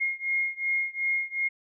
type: beating tone pair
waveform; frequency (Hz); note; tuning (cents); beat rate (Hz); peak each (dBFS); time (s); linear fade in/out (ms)
sine; 2142 / 2144.7; C7 / C7; +40 / +42; 2.7; -28 / -29; 0-1.49; 20
effects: none